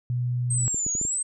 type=tone; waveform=sine; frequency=123 Hz; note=B2; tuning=7 cents flat; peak=-23 dBFS; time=0.1-0.68 s; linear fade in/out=0 ms
type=linear two-way sweep; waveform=sine; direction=down then up; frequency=8372 to 6620 to 8372 Hz; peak=-24 dBFS; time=0.5-1.23 s; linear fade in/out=10 ms; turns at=0.93 s
type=clicks; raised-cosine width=3 ms; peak=-22 dBFS; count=5; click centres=0.745 / 0.865 / 0.952 / 1.014 / 1.051 s
effects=none